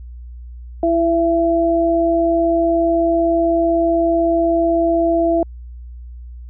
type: tone pair together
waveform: sine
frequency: 333.2 / 671 Hz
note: E4 / E5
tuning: +19 / +31 cents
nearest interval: octave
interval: 1212 cents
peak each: -16 / -15 dBFS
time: 0.83-5.43 s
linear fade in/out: 2 ms
effects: added 60 Hz sine -31 dBFS peak until 6.49 s